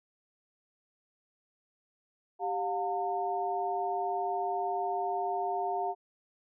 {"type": "tone cluster", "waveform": "sine", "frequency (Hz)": [391.7, 712, 906], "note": ["G4", "F5", "A#5"], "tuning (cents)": [-1, 33, -50], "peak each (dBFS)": [-36, -31, -36], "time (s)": [2.39, 5.95], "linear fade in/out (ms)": 50, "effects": []}